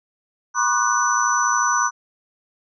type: tone cluster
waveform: sine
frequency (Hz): 970 / 1081 / 1195 / 1484 / 5970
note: B5 / C#6 / D6 / F#6 / F#8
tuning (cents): -31 / -44 / +30 / +5 / +15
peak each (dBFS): -23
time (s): 0.54-1.91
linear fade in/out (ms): 50
effects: none